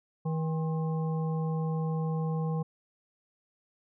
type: harmonic tone with a mistuned harmonic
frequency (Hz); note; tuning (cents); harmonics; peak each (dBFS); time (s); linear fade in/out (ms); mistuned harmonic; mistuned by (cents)
160; D#3; +49; 1 / 3 / 5 / 7; -28 / -38 / -42 / -45; 0.25-2.63; 10; 7; -84
effects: none